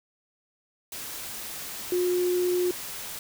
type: tone in noise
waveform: sine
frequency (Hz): 358.6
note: F4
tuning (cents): +46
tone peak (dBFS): -22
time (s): 1.92-2.71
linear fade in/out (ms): 2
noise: white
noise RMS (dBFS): -37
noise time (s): 0.92-3.19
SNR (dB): +12
effects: none